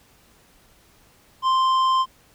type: tone with tanh clipping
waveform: triangle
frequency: 1045 Hz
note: C6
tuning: 2 cents flat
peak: -18 dBFS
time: 1.42-2.06 s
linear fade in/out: 50 ms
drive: 13 dB
effects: pink hiss -56 dBFS RMS until 2.34 s